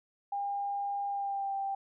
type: tone with pitch glide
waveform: sine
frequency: 804 to 786.1 Hz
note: G5 to G5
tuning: +44 to +5 cents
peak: -31 dBFS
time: 0.32-1.75 s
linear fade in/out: 5 ms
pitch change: -39 cents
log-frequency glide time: 1.08-1.53 s
effects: none